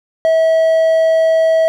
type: tone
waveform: triangle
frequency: 647 Hz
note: E5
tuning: 32 cents flat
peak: -7 dBFS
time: 0.25-1.68 s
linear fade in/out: 0 ms
effects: none